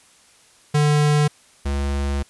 square tone pair in turn, 148.5 / 70.08 Hz, D3 / C#2, +20 / +19 cents, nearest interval octave + minor second, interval 1301 cents, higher first, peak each -15 / -21 dBFS, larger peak first, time 0.74-1.28 / 1.65-2.23 s, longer second, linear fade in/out 10 ms, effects white hiss -53 dBFS RMS until 2.29 s + resampled to 24000 Hz

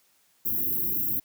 white band-stop noise, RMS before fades -27 dBFS, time 0.45-1.2 s, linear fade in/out 10 ms, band 380 to 12000 Hz, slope 96 dB/octave, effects white hiss -65 dBFS RMS until 1.24 s + high-pass 80 Hz 12 dB/octave

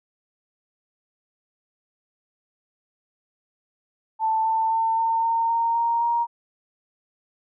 sine tone with pitch steps, 884 / 891.7 / 899.5 / 907.3 / 915.2 / 923.1 / 931.2 / 939.3 Hz, A5 / A5 / A5 / A#5 / A#5 / A#5 / A#5 / A#5, +8 / +23 / +38 / -47 / -32 / -17 / -2 / +13 cents, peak -19 dBFS, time 4.19-6.27 s, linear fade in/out 50 ms, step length 260 ms, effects none

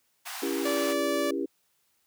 pink high-pass noise, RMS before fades -38 dBFS, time 0.25-0.94 s, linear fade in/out 20 ms, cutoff 690 Hz, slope 96 dB/octave
sine chord, C# diminished seventh, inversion none, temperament just, 277.2 / 332.6 / 399.1 / 479 Hz, C#4 / E4 / G4 / Bb4, 0 / +16 / +31 / +47 cents, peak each -32 / -32 / -32 / -38 dBFS, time 0.42-1.46 s, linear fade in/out 10 ms
sawtooth tone, 580 Hz, D5, 22 cents flat, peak -24 dBFS, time 0.65-1.31 s, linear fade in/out 5 ms
effects white hiss -71 dBFS RMS until 2.06 s + high-pass 60 Hz 12 dB/octave

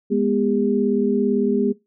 sine tone cluster, 207.5 / 245.3 / 403.7 Hz, G#3 / B3 / G#4, -1 / -12 / -49 cents, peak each -21 dBFS, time 0.1-1.73 s, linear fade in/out 20 ms, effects noise-tail reverb RT60 0.2 s tail -19 dB re dry

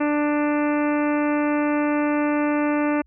harmonic tone, 295.5 Hz, D4, 11 cents sharp, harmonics 1 / 2 / 3 / 4 / 5 / 6 / 7 / 8 / 9, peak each -20 / -26 / -30 / -32 / -34 / -36 / -37 / -38 / -39 dBFS, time 0-3.02 s, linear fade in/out 10 ms, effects added 60 Hz sine -54 dBFS peak until 3.06 s

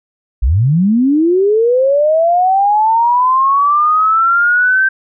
sine linear sweep, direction up, 49 to 1568 Hz, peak -8 dBFS, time 0.42-4.89 s, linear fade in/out 10 ms, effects none

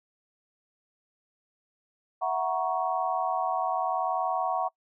sine chord, F# dominant seventh, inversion third, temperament equal with one note detuned, 659.3 / 740 / 946.4 / 1108.7 Hz, E5 / F#5 / A#5 / C#6, 0 / 0 / +26 / 0 cents, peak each -33 / -28 / -32 / -32 dBFS, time 2.21-4.69 s, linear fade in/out 20 ms, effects noise-tail reverb RT60 0.1 s tail -25 dB re dry

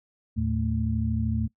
sine tone cluster, 78.5 / 111.6 / 221.3 Hz, D#2 / A2 / A3, +16 / +25 / +10 cents, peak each -28 dBFS, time 0.36-1.48 s, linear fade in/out 20 ms, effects noise-tail reverb RT60 0.1 s tail -22 dB re dry

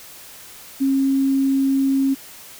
sine tone, 270.9 Hz, C#4, 40 cents flat, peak -15 dBFS, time 0.8-2.15 s, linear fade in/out 20 ms, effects white hiss -41 dBFS RMS until 2.59 s

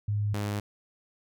sine / sawtooth tone pair in turn, 103.83 / 103.05 Hz, G#2 / G#2, 0 / -13 cents, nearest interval unison, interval 13 cents, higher first, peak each -25 dBFS, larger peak neither, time 0.08-0.34 / 0.34-0.6 s, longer neither, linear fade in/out 5 ms, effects none

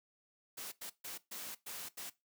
white noise bursts at uneven times, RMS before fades -45 dBFS, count 6, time 0.57-0.72 / 0.81-0.9 / 1.04-1.18 / 1.31-1.55 / 1.66-1.89 / 1.97-2.1 s, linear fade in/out 10 ms, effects noise-tail reverb RT60 0.2 s tail -18 dB re dry + high-pass 150 Hz 12 dB/octave

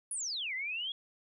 sine exponential two-way sweep, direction down then up, 10548 to 1975.5 to 3368 Hz, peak -34 dBFS, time 0.11-0.92 s, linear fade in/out 2 ms, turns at 0.54 s, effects none

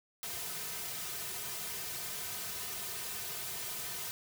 white noise with comb filter, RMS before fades -40 dBFS, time 0.23-4.11 s, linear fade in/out 0 ms, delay 3.6 ms, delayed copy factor -0.95, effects none

